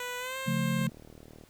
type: tone with pitch glide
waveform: 10% pulse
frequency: 493.9 to 529.3 Hz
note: B4 to C5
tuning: 0 to +20 cents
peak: -26 dBFS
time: 0-0.87 s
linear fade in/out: 2 ms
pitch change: +120 cents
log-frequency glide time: 0.18-0.37 s
type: chord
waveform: sine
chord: Db augmented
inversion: none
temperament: equal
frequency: 138.59 / 174.61 / 220 Hz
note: Db3 / F3 / A3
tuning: 0 / 0 / 0 cents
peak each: -31 dBFS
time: 0.46-0.9 s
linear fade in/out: 20 ms
type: click train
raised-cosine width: 2 ms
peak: -36 dBFS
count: 26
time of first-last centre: 0.79-1.438 s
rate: 38.6 Hz
effects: pink hiss -60 dBFS RMS until 1.49 s